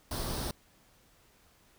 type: noise with comb filter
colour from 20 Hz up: pink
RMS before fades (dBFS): -35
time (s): 0.11-0.51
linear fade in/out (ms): 2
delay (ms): 0.21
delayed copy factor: +0.55
effects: pink hiss -64 dBFS RMS until 1.78 s